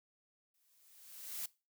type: noise with exponential growth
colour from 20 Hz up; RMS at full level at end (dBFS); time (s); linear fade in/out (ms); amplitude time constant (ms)
blue; -39; 0.54-1.46; 5; 200
effects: noise-tail reverb RT60 0.3 s tail -21 dB re dry